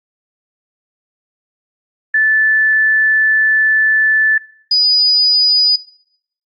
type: tone pair in turn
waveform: sine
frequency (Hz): 1749 / 4947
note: A6 / D#8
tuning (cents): -11 / -11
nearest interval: octave + tritone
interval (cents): 1800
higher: second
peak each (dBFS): -9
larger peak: neither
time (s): 2.14-4.38 / 4.71-5.76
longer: first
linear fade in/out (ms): 5
effects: noise-tail reverb RT60 0.7 s tail -20 dB re dry + Opus 32 kbps